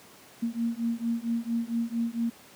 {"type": "beating tone pair", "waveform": "sine", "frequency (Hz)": [230, 234.4], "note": ["A#3", "A#3"], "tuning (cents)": [-23, 10], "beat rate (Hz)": 4.4, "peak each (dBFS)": -29, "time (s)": [0.42, 2.3], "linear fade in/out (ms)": 10, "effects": ["pink hiss -52 dBFS RMS until 2.55 s", "high-pass 150 Hz 12 dB/octave"]}